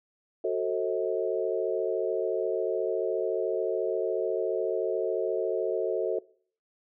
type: chord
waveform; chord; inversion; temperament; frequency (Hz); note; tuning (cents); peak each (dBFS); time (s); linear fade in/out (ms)
sine; F# diminished seventh; none; just; 370 / 444 / 532.8 / 639.4; F#4 / A4 / C5 / Eb5; 0 / +16 / +31 / +47; -30 / -29 / -33 / -33; 0.44-6.19; 5
effects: noise-tail reverb RT60 0.5 s tail -21 dB re dry